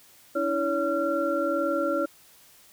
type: tone cluster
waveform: sine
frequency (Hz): 285.9 / 327.7 / 564 / 1372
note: D4 / E4 / C#5 / F6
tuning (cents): -46 / -10 / +30 / -31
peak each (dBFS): -32 / -29 / -26 / -30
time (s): 0.35-2.06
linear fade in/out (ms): 10
effects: white hiss -55 dBFS RMS until 2.72 s